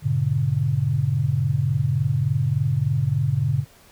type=chord; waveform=sine; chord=G diminished; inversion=none; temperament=just; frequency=98 / 117.6 / 141.12 Hz; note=G2 / Bb2 / Db3; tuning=0 / +16 / +31 cents; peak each=-26 / -23 / -21 dBFS; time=0.02-3.65 s; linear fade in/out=50 ms; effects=pink hiss -52 dBFS RMS until 3.91 s